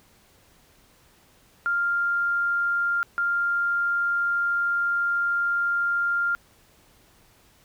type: tone pair in turn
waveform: sine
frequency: 1396.9 / 1396.9 Hz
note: F6 / F6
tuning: 0 / 0 cents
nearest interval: unison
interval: 0 cents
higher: neither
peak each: -21 dBFS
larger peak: neither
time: 1.66-3.03 / 3.18-6.35 s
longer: second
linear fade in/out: 0 ms
effects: pink hiss -58 dBFS RMS until 7.64 s